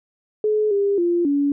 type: tone with pitch steps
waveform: sine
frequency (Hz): 426.4 / 401.2 / 346.3 / 284.5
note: G#4 / G4 / F4 / C#4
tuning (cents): +46 / +40 / -15 / +45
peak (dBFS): -16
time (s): 0.44-1.52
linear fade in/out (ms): 2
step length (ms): 270
effects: none